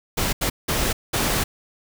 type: noise bursts at uneven times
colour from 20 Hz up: pink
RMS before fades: -22 dBFS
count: 4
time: 0.17-0.33 / 0.41-0.5 / 0.68-0.93 / 1.13-1.44 s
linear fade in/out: 10 ms
effects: none